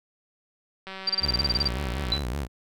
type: click train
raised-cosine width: 0.3 ms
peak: -22 dBFS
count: 251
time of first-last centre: 0.87-2.179 s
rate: 191 Hz
type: tone bursts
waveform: sine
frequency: 4699 Hz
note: D8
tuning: in tune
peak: -20 dBFS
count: 12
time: 1.07-1.679 s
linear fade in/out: 5 ms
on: 26 ms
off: 27 ms
type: tone with vibrato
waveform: sawtooth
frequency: 65.41 Hz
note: C2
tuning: in tune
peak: -24 dBFS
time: 1.2-2.48 s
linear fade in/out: 50 ms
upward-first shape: sine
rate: 5.3 Hz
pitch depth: 220 cents each way
type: tone with exponential decay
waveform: sine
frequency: 3986 Hz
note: B7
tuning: 15 cents sharp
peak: -18 dBFS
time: 2.12-2.26 s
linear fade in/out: 2 ms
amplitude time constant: 30 ms
effects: none